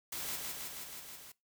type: noise with echo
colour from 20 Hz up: white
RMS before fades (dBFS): -40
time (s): 0.12-0.36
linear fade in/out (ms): 5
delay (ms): 160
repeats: 6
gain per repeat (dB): -2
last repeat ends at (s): 1.32
effects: noise-tail reverb RT60 0.2 s tail -21 dB re dry